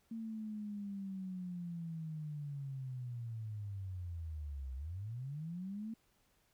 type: linear two-way sweep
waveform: sine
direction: down then up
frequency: 228 to 63.4 to 228 Hz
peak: -40 dBFS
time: 0.11-5.94 s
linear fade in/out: 5 ms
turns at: 4.75 s
effects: pink hiss -74 dBFS RMS until 6.53 s